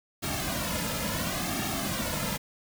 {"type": "noise with flanger", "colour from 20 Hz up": "pink", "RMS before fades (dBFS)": -31, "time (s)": [0.22, 2.38], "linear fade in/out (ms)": 20, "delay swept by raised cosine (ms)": [2, 2.67], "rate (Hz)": 0.71, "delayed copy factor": -0.85, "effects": []}